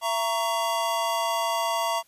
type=chord; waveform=square; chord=A# diminished; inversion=second; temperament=just; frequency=671.3 / 932.3 / 1118.8 Hz; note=E5 / A#5 / C#6; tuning=+31 / 0 / +16 cents; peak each=-29 / -28 / -31 dBFS; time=0.01-2.03 s; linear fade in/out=50 ms; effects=white hiss -62 dBFS RMS until 2.07 s + resampled to 32000 Hz